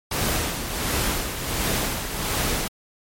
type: noise with tremolo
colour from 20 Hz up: pink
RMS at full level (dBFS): -23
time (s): 0.11-2.68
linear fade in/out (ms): 5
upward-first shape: sine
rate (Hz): 1.4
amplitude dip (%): 55
effects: MP3 64 kbps